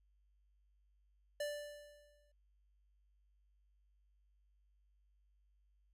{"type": "tone with exponential decay", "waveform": "square", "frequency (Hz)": 587.3, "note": "D5", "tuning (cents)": 0, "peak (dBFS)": -37, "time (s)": [1.4, 2.32], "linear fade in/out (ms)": 5, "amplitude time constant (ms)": 200, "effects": ["added 50 Hz sine -70 dBFS peak until 5.93 s", "resampled to 32000 Hz"]}